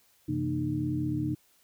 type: tone cluster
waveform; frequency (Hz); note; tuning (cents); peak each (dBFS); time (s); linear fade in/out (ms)
sine; 94.3 / 132.2 / 167.9 / 234.2 / 304.5; F#2 / C3 / E3 / A#3 / D#4; +33 / +18 / +32 / +8 / -37; -38 / -32 / -39 / -39 / -30; 0.28-1.35; 10
effects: white hiss -65 dBFS RMS until 1.63 s